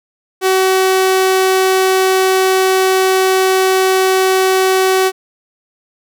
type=tone; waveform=sawtooth; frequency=377.7 Hz; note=F#4; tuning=36 cents sharp; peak=-6 dBFS; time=0.41-5.12 s; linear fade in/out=50 ms; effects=none